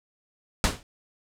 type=noise with exponential decay; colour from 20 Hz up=pink; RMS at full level=-17 dBFS; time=0.64-0.83 s; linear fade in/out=1 ms; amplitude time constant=41 ms; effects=low-pass 9000 Hz 12 dB/octave